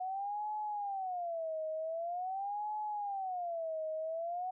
sine tone with vibrato, 731 Hz, F#5, 21 cents flat, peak -35 dBFS, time 0-4.51 s, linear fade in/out 10 ms, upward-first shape sine, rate 0.45 Hz, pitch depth 260 cents each way, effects none

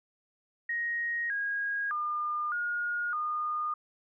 sine tone with pitch steps, 1877 / 1638 / 1207 / 1432 / 1221 Hz, A#6 / G#6 / D6 / F6 / D#6, +11 / -24 / +47 / +43 / -33 cents, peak -29 dBFS, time 0.69-3.74 s, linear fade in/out 5 ms, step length 610 ms, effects none

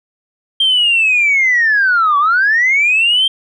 sine linear two-way sweep, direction down then up, 3190 to 1122 to 3190 Hz, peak -8 dBFS, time 0.6-3.28 s, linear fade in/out 5 ms, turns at 2.18 s, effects tanh soft clip ceiling -5 dBFS

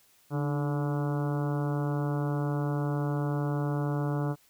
harmonic tone with a mistuned harmonic, 144.3 Hz, D3, 30 cents flat, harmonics 1 / 2 / 3 / 4 / 5 / 6 / 7 / 8 / 9 / 10, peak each -28 / -34 / -38 / -40 / -42 / -44 / -45 / -46 / -47 / -48 dBFS, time 0.3-4.36 s, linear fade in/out 50 ms, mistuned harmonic 2, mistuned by +53 cents, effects white hiss -63 dBFS RMS until 4.49 s

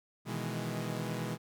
sawtooth chord, E major seventh, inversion second, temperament equal, 123.47 / 155.56 / 164.81 / 207.7 Hz, B2 / D#3 / E3 / G#3, 0 / 0 / 0 / 0 cents, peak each -35 / -38 / -36 / -36 dBFS, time 0.25-1.38 s, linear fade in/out 50 ms, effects none

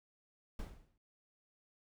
brown noise with exponential decay, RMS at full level -40 dBFS, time 0.59-0.98 s, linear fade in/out 2 ms, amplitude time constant 83 ms, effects none

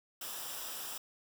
white noise with comb filter, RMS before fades -42 dBFS, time 0.21-0.98 s, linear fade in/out 5 ms, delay 0.46 ms, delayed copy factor -0.6, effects none

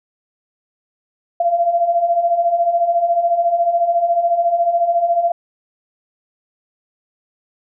sine beating tone pair, 675 / 689 Hz, E5 / F5, +41 / -24 cents, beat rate 14 Hz, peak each -20 / -14 dBFS, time 1.4-5.32 s, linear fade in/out 5 ms, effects none

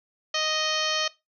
harmonic tone with a mistuned harmonic, 622.3 Hz, D#5, in tune, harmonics 1 / 2 / 3 / 4 / 5 / 6 / 7 / 8 / 9 / 10, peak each -32 / -32 / -33 / -34 / -29 / -37 / -31 / -37 / -37 / -38 dBFS, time 0.34-1.08 s, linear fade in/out 5 ms, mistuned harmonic 8, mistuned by +52 cents, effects noise-tail reverb RT60 0.2 s tail -18 dB re dry

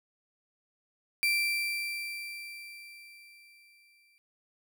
35% pulse tone with exponential decay, 2349 Hz, D7, in tune, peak -22 dBFS, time 1.23-4.18 s, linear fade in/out 0 ms, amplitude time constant 640 ms, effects none

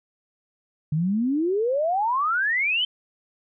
sine exponential sweep, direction up, 146.83 to 3136 Hz, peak -20 dBFS, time 0.92-2.85 s, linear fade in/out 5 ms, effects none

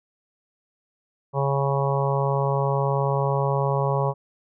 harmonic tone, 138.5 Hz, C#3, 1 cent flat, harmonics 1 / 3 / 4 / 5 / 6 / 7 / 8, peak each -23 / -28 / -27 / -33 / -31 / -29 / -32 dBFS, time 1.33-4.14 s, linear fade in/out 50 ms, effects none

